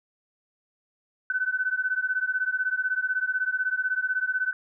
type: beating tone pair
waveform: sine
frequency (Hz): 1504 / 1520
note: F#6 / F#6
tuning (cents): +28 / +46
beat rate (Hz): 16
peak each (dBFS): -27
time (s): 1.3-4.53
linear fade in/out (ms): 2
effects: none